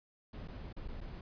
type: noise with dropouts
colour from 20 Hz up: brown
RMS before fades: -44 dBFS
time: 0.33-1.21 s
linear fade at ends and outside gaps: 5 ms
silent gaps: 0.477-0.483 / 0.728-0.765 / 0.878-0.884 / 1.006-1.012 s
effects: resampled to 11025 Hz